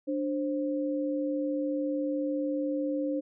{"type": "tone pair together", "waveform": "sine", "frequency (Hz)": [294.1, 528], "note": ["D4", "C5"], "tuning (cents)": [3, 16], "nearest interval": "minor seventh", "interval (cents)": 1013, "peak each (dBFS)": [-29, -32], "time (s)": [0.07, 3.21], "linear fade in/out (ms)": 20, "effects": []}